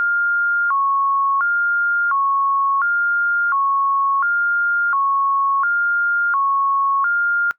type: tone with vibrato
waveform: sine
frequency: 1245 Hz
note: D#6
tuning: 1 cent sharp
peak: -15 dBFS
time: 0-7.51 s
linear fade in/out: 0 ms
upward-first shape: square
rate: 0.71 Hz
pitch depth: 210 cents each way
effects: noise-tail reverb RT60 0.1 s tail -20 dB re dry

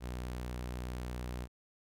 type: tone with vibrato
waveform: sawtooth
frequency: 61.5 Hz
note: B1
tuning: 7 cents flat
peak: -34 dBFS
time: 0-1.48 s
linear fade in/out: 50 ms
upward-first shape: sine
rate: 8.4 Hz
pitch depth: 8 cents each way
effects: none

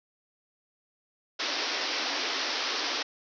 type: band-pass noise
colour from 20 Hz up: white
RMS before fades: -31 dBFS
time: 1.39-3.03 s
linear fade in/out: 10 ms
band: 250 to 5700 Hz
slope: 96 dB/octave
effects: none

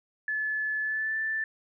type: tone with pitch glide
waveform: sine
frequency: 1726 to 1764.3 Hz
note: A6 to A6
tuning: -34 to +4 cents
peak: -27 dBFS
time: 0.28-1.44 s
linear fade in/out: 2 ms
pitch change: +38 cents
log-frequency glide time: 0.82-1.17 s
effects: none

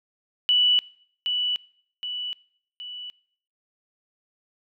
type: tone with echo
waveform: sine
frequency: 2960 Hz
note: F#7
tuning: in tune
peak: -16 dBFS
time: 0.49-0.79 s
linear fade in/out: 0 ms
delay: 770 ms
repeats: 3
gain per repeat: -6 dB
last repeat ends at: 3.1 s
effects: noise-tail reverb RT60 0.6 s tail -23 dB re dry

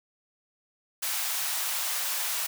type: high-pass noise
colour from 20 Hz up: white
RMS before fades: -30 dBFS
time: 1.02-2.47 s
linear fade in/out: 10 ms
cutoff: 650 Hz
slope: 24 dB/octave
effects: none

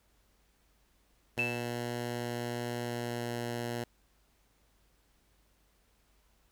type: tone with pitch glide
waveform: 10% pulse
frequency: 119.9 to 119 Hz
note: A#2 to A#2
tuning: +49 to +36 cents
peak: -26 dBFS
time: 1.37-3.84 s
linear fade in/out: 5 ms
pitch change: -13 cents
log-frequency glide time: 2.83-3.42 s
type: tone with exponential decay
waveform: sine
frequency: 2637 Hz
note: E7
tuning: in tune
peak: -26 dBFS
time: 1.39-1.8 s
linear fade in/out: 1 ms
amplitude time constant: 87 ms
effects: added 50 Hz sine -70 dBFS peak until 6.51 s + pink hiss -71 dBFS RMS until 6.51 s

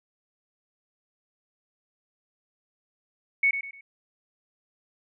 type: tone with echo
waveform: sine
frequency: 2217 Hz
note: C#7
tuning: in tune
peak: -18 dBFS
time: 3.43-3.51 s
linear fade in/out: 5 ms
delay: 100 ms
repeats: 3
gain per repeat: -9 dB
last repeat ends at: 3.81 s
effects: none

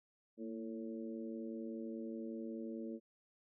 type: harmonic tone with a mistuned harmonic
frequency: 111.3 Hz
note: A2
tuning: 20 cents sharp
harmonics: 2 / 3 / 4 / 5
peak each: -44 / -46 / -50 / -53 dBFS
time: 0.37-3 s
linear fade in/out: 50 ms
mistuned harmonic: 2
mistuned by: +48 cents
effects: none

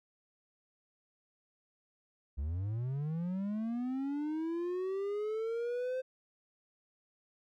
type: linear sweep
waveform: triangle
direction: up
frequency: 65.41 to 521 Hz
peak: -31 dBFS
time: 2.37-6.02 s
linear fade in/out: 20 ms
effects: none

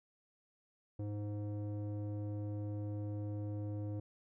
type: tone with low-pass filter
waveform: square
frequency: 103.83 Hz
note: G#2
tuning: in tune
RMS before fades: -40 dBFS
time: 0.99-4 s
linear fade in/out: 5 ms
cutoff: 450 Hz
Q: 1.6
effects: none

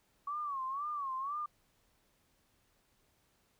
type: tone with vibrato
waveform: sine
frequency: 1122 Hz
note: C#6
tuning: 21 cents sharp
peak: -35 dBFS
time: 0.27-1.46 s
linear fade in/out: 5 ms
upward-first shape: sine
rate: 2 Hz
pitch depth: 130 cents each way
effects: pink hiss -73 dBFS RMS until 3.59 s

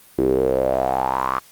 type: tone with band-pass filter sweep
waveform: sawtooth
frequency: 65.3 Hz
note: C2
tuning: 3 cents flat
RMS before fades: -20 dBFS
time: 0.18-1.39 s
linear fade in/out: 5 ms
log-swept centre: 350 to 1200 Hz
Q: 6.6
effects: white hiss -49 dBFS RMS until 1.51 s + Opus 32 kbps

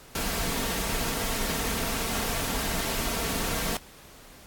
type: noise with comb filter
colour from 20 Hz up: pink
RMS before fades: -29 dBFS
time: 0.15-3.77 s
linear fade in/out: 2 ms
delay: 4.4 ms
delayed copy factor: +0.5
effects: pink hiss -50 dBFS RMS until 4.46 s + AAC 64 kbps

